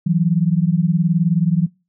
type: beating tone pair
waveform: sine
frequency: 162.7 / 181.7 Hz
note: E3 / F#3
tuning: -22 / -31 cents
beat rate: 19 Hz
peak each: -16 dBFS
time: 0.06-1.67 s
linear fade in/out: 10 ms
effects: noise-tail reverb RT60 0.3 s tail -24 dB re dry